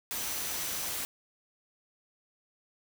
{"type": "tone in noise", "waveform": "sine", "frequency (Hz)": 5980, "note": "F#8", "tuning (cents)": 17, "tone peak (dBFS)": -43, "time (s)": [0.15, 0.89], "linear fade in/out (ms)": 0, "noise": "white", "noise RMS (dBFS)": -35, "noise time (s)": [0.11, 1.05], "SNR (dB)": -11, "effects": []}